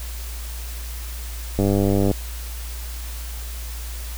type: click train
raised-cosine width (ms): 2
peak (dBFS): -7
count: 53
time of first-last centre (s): 1.59-2.113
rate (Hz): 99.4
effects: added 58 Hz sine -29 dBFS peak until 4.17 s + white hiss -38 dBFS RMS until 4.17 s